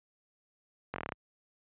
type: slowing click train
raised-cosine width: 0.5 ms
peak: -20 dBFS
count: 8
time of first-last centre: 0.94-1.122 s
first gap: 21 ms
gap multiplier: 1.07
effects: high-pass 60 Hz 12 dB/octave + resampled to 8000 Hz